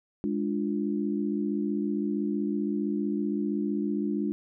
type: chord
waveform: sine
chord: D diminished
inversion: second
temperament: equal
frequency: 207.7 / 293.7 / 349.2 Hz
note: Ab3 / D4 / F4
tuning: 0 / 0 / 0 cents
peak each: -29 / -30 / -33 dBFS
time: 0.24-4.32 s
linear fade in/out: 0 ms
effects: none